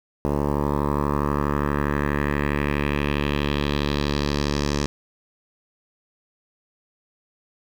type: tone with low-pass filter sweep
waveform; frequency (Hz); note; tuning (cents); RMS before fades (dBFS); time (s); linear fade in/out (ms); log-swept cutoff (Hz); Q
10% pulse; 72.3; D2; -27; -23; 0.25-4.86; 0; 760 to 6000; 2.4
effects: 7-bit